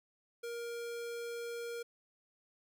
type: tone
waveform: square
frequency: 470.1 Hz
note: A#4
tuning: 15 cents sharp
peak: -40 dBFS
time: 0.43-1.83 s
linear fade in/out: 10 ms
effects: none